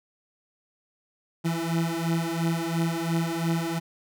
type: beating tone pair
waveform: 30% pulse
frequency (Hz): 164.7 / 167.6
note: E3 / E3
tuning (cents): -1 / +29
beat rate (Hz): 2.9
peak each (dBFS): -25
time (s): 1.44-3.8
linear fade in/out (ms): 20
effects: none